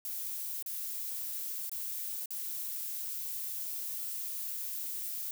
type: noise with dropouts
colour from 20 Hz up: violet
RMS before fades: -38 dBFS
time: 0.05-5.31 s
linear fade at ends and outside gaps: 1 ms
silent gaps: 0.626-0.661 / 1.695-1.716 / 2.258-2.306 s
effects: none